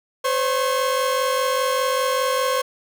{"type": "tone cluster", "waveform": "45% pulse", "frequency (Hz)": [513, 558, 1083], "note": ["C5", "C#5", "C#6"], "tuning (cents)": [-34, 11, -41], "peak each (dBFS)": [-22, -27, -23], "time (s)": [0.24, 2.62], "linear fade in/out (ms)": 10, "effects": []}